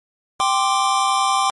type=chord; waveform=square; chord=G suspended fourth; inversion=none; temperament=just; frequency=784 / 1045.3 / 1176 Hz; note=G5 / C6 / D6; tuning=0 / -2 / +2 cents; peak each=-21 dBFS; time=0.4-1.5 s; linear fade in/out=0 ms; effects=MP3 48 kbps